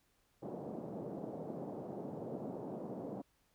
pink band-pass noise, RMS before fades -44 dBFS, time 0.42-3.22 s, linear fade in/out 10 ms, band 160 to 690 Hz, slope 24 dB/octave, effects pink hiss -75 dBFS RMS until 3.54 s

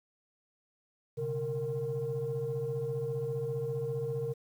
sine tone cluster, 126.1 / 141.1 / 462 Hz, B2 / C#3 / A#4, +36 / +31 / -16 cents, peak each -37 / -37 / -32 dBFS, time 1.17-4.34 s, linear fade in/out 20 ms, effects tanh soft clip ceiling -26 dBFS + 10-bit

